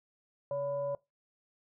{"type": "tone with frequency modulation", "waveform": "sine", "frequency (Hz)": 567, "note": "C#5", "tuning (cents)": 39, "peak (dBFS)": -31, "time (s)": [0.51, 0.95], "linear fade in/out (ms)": 2, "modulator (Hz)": 429, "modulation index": 0.4, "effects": ["noise-tail reverb RT60 0.2 s tail -21 dB re dry"]}